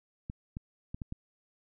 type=clicks; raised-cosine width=5 ms; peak=-25 dBFS; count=5; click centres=0.299 / 0.569 / 0.945 / 1.018 / 1.124 s; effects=none